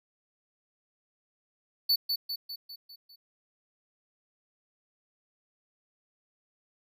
square tone with echo, 4481 Hz, C#8, 18 cents sharp, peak -22 dBFS, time 1.89-1.96 s, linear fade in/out 10 ms, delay 200 ms, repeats 6, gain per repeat -5 dB, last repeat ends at 3.16 s, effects none

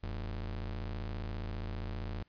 square ring-modulated tone, 65.41 Hz, C2, in tune, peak -34 dBFS, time 0.03-2.23 s, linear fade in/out 5 ms, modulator 27.5 Hz, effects pink hiss -73 dBFS RMS until 2.28 s + resampled to 11025 Hz

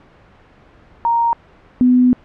sine tone pair in turn, 932.3 / 249.9 Hz, A#5 / B3, 0 / +21 cents, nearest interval octave + major seventh, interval 2279 cents, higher first, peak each -12 / -8 dBFS, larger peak second, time 1.05-1.33 / 1.81-2.13 s, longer second, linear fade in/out 0 ms, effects pink hiss -47 dBFS RMS until 2.24 s + low-pass 2000 Hz 12 dB/octave

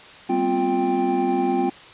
triangle tone cluster, 195.2 / 239 / 258.9 / 351.6 / 787 Hz, G3 / A#3 / C4 / F4 / G5, -7 / +43 / -18 / +12 / +7 cents, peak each -27 / -28 / -22 / -21 / -22 dBFS, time 0.29-1.7 s, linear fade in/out 10 ms, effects white hiss -43 dBFS RMS until 1.93 s + resampled to 8000 Hz

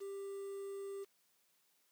triangle tone with quantisation, 394.9 Hz, G4, 13 cents sharp, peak -40 dBFS, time 0-1.05 s, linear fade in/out 20 ms, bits 10, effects white hiss -75 dBFS RMS until 1.91 s + high-pass 150 Hz 12 dB/octave

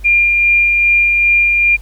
sine tone with tremolo, 2400 Hz, D7, 37 cents sharp, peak -7 dBFS, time 0.04-1.77 s, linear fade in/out 20 ms, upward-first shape sine, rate 2.5 Hz, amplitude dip 25%, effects added 50 Hz sine -28 dBFS peak until 1.81 s + pink hiss -46 dBFS RMS until 1.81 s

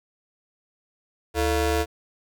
25% pulse ring-modulated tone, 257.4 Hz, C4, 28 cents flat, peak -14 dBFS, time 1.34-1.86 s, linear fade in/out 50 ms, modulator 183 Hz, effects none

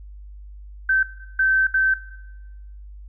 sine tone bursts at uneven times, 1546 Hz, G6, 24 cents flat, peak -15 dBFS, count 3, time 0.89-1.03 / 1.39-1.67 / 1.74-1.94 s, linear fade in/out 5 ms, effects noise-tail reverb RT60 1.0 s tail -17 dB re dry + added 50 Hz sine -37 dBFS peak until 3.08 s

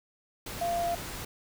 sine tone in noise, 689 Hz, F5, 24 cents flat, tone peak -27 dBFS, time 0.61-0.95 s, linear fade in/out 5 ms, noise pink, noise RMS -39 dBFS, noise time 0.46-1.25 s, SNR +9 dB, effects none

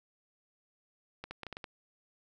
clicks, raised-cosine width 0.3 ms, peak -25 dBFS, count 7, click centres 1.24 / 1.31 / 1.433 / 1.467 / 1.527 / 1.569 / 1.642 s, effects none

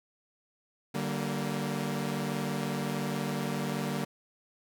sawtooth chord, G minor, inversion second, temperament equal with one note detuned, 146.83 / 191.74 / 233.1 Hz, D3 / G3 / Bb3, 0 / -38 / 0 cents, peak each -31 dBFS, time 0.94-4.05 s, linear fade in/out 10 ms, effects none

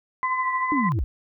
sine tone with tremolo, 1033 Hz, C6, 22 cents flat, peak -20 dBFS, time 0.23-0.92 s, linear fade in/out 0 ms, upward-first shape triangle, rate 13 Hz, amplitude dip 60%
sine tone with vibrato, 1989 Hz, B6, 12 cents sharp, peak -28 dBFS, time 0.23-0.89 s, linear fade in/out 2 ms, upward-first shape square, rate 2.5 Hz, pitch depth 15 cents each way
sine linear sweep, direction down, 311.1 to 45.11 Hz, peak -21 dBFS, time 0.72-1.04 s, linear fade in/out 0 ms
sine tone with exponential growth, 329.6 Hz, E4, in tune, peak -25 dBFS, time 0.87-0.99 s, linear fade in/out 0 ms, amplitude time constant 26 ms
effects none

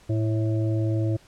harmonic tone with a mistuned harmonic, 110 Hz, A2, in tune, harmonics 1 / 3 / 5 / 6, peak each -22 / -28 / -35 / -39 dBFS, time 0.09-1.17 s, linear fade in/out 10 ms, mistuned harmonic 6, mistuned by -17 cents, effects pink hiss -55 dBFS RMS until 1.27 s + low-pass 9000 Hz 12 dB/octave

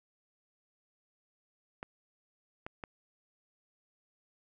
clicks, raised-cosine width 0.5 ms, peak -25 dBFS, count 3, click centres 1.829 / 2.665 / 2.838 s, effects none

